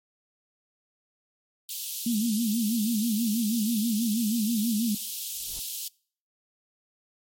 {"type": "high-pass noise", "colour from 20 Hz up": "white", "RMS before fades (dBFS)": -34, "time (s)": [1.69, 5.88], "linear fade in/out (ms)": 2, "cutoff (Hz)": 2900, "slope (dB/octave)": 48}
{"type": "tone with vibrato", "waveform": "sine", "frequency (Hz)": 221.9, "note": "A3", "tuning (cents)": 15, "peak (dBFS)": -23, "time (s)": [2.06, 4.95], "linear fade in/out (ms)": 5, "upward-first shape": "sine", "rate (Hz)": 6.2, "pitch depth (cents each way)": 130}
{"type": "noise with exponential growth", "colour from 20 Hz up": "brown", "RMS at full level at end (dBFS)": -42, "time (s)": [5.2, 5.6], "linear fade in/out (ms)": 5, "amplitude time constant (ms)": 85}
{"effects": ["noise-tail reverb RT60 0.5 s tail -25 dB re dry", "MP3 64 kbps"]}